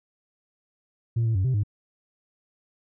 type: tone with pitch steps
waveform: sine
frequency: 115.6 / 112.9 / 94.3 / 129.8 / 103.2 Hz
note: A#2 / A2 / F#2 / C3 / G#2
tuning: -14 / +45 / +33 / -13 / -10 cents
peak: -18 dBFS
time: 1.16-1.635 s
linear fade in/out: 10 ms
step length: 95 ms
effects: tanh soft clip ceiling -19 dBFS